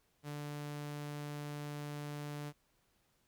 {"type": "tone", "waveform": "sawtooth", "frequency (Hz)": 146.83, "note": "D3", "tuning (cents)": 0, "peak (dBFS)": -37, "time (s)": [0.23, 2.53], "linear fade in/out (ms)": 50, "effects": ["pink hiss -75 dBFS RMS until 3.27 s"]}